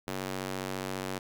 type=tone with high-pass filter; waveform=square; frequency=47.38 Hz; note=F#1; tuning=42 cents sharp; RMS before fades=-36 dBFS; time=0.07-1.19 s; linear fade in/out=10 ms; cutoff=230 Hz; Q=0.63; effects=none